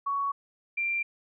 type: tone pair in turn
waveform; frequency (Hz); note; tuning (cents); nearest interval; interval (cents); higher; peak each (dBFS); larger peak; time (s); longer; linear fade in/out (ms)
sine; 1118 / 2369; C#6 / D7; +14 / +14; octave + minor second; 1300; second; -26; neither; 0.06-0.32 / 0.77-1.03; neither; 10
effects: none